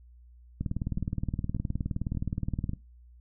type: two click trains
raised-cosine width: 5 ms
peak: -18 / -22 dBFS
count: 41 / 4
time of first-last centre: 0.61-2.693 / 0.98-2.734 s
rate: 19.2 / 1.71 Hz
effects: noise-tail reverb RT60 0.2 s tail -17 dB re dry + added 60 Hz sine -51 dBFS peak until 3.2 s

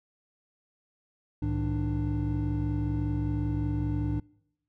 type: tone cluster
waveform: triangle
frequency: 64 / 107.2 / 157.9 / 296.4 Hz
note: C2 / A2 / D#3 / D4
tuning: -38 / -45 / +26 / +16 cents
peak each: -31 / -28 / -33 / -30 dBFS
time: 1.42-4.2 s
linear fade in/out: 5 ms
effects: noise-tail reverb RT60 0.8 s tail -25 dB re dry

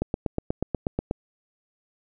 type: click train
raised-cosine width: 2 ms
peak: -11 dBFS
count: 10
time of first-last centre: 0.02-1.111 s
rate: 8.25 Hz
effects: none

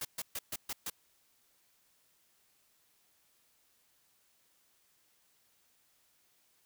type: noise bursts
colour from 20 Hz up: white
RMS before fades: -38 dBFS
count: 6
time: 0.01-0.9 s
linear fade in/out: 5 ms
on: 40 ms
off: 130 ms
effects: white hiss -71 dBFS RMS until 6.65 s

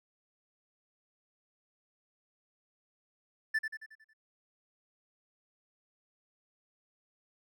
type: tone with echo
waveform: triangle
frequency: 1760 Hz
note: A6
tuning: in tune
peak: -25 dBFS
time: 3.54-3.59 s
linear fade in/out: 10 ms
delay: 91 ms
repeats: 6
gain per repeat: -6 dB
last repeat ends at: 4.136 s
effects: none

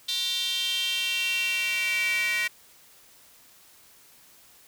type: tone with high-pass filter sweep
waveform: square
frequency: 210.6 Hz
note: G#3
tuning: 24 cents sharp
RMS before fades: -27 dBFS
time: 0.08-2.48 s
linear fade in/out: 10 ms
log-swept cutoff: 3700 to 2100 Hz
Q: 6.5
effects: white hiss -55 dBFS RMS until 4.67 s

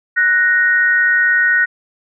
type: tone pair together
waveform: sine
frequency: 1480.7 / 1868 Hz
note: F#6 / A#6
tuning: +1 / +3 cents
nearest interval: major third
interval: 402 cents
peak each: -13 dBFS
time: 0.16-1.66 s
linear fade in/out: 20 ms
effects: none

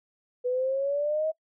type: exponential sweep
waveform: sine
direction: up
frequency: 491.1 to 639 Hz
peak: -24 dBFS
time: 0.44-1.32 s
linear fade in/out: 20 ms
effects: noise-tail reverb RT60 0.1 s tail -23 dB re dry

